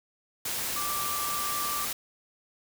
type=tone in noise; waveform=sine; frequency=1173 Hz; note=D6; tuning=2 cents flat; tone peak=-32 dBFS; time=0.76-1.85 s; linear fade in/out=5 ms; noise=white; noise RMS=-32 dBFS; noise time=0.45-1.93 s; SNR=-3 dB; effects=none